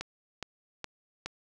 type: click train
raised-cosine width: 0.2 ms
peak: -18 dBFS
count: 4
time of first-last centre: 0.01-1.26 s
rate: 2.4 Hz
effects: none